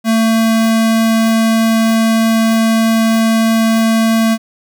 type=tone; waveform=square; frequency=224.6 Hz; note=A3; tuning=36 cents sharp; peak=-10 dBFS; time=0.04-4.38 s; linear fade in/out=50 ms; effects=none